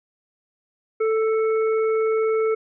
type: harmonic tone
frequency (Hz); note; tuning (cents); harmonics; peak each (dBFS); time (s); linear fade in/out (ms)
441.1; A4; +4; 1 / 3 / 5; -18 / -30 / -36; 1-2.55; 10
effects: none